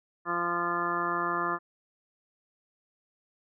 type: harmonic tone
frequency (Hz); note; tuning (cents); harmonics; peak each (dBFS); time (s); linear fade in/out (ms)
173.1; F3; -15; 1 / 2 / 3 / 4 / 5 / 6 / 7 / 8 / 10; -42 / -35 / -43 / -38 / -43 / -33 / -31 / -36 / -37; 0.25-1.59; 50
effects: none